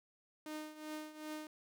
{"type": "tone with tremolo", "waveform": "sawtooth", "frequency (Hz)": 307.1, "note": "D#4", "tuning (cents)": -23, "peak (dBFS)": -37, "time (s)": [0.46, 1.47], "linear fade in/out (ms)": 2, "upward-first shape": "triangle", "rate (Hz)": 2.6, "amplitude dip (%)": 80, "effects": []}